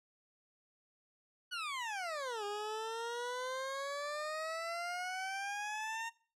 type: exponential two-way sweep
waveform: 20% pulse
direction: down then up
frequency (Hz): 1500 to 406.2 to 923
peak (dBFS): -33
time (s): 1.51-6.1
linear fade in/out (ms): 20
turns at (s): 2.44
effects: noise-tail reverb RT60 0.4 s tail -20 dB re dry + low-pass 8000 Hz 12 dB/octave